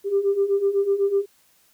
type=beating tone pair; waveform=sine; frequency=392 / 400 Hz; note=G4 / G4; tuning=0 / +35 cents; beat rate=8 Hz; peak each=-23 / -19 dBFS; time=0.04-1.26 s; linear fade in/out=50 ms; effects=tanh soft clip ceiling -11 dBFS + white hiss -60 dBFS RMS until 1.73 s